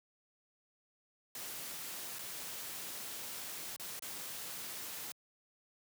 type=noise with dropouts; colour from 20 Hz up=white; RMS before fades=-44 dBFS; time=1.35-5.12 s; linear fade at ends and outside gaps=2 ms; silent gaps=2.187-2.191 / 3.763-3.797 / 3.994-4.022 s; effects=high-pass 100 Hz 12 dB/octave